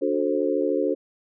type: chord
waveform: sine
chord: D dominant seventh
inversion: none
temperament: just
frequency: 293.7 / 367.1 / 440.5 / 528.6 Hz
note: D4 / F#4 / A4 / C5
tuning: 0 / -14 / +2 / +18 cents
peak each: -26 dBFS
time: 0.01-0.95 s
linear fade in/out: 20 ms
effects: none